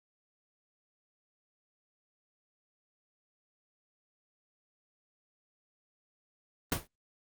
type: noise with exponential decay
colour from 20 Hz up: pink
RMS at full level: -25 dBFS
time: 6.72-6.87 s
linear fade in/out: 1 ms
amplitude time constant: 32 ms
effects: Opus 24 kbps